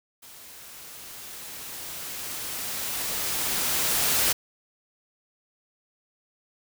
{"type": "noise with level ramp", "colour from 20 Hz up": "white", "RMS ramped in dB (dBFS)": [-47, -22], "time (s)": [0.22, 4.33], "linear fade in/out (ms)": 10, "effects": []}